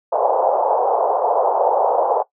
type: band-pass noise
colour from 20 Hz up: white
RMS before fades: -17 dBFS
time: 0.12-2.23 s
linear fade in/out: 10 ms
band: 460 to 900 Hz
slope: 48 dB/octave
effects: noise-tail reverb RT60 0.1 s tail -18 dB re dry